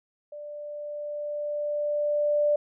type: tone with level ramp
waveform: sine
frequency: 590 Hz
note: D5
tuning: 8 cents sharp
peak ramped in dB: -37 to -19 dBFS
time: 0.32-2.56 s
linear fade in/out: 5 ms
effects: none